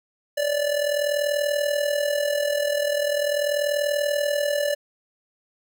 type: tone with amplitude modulation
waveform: square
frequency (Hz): 582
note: D5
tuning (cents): -16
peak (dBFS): -19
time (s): 0.37-4.75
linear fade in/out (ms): 10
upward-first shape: sine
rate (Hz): 40.4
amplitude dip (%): 65
effects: none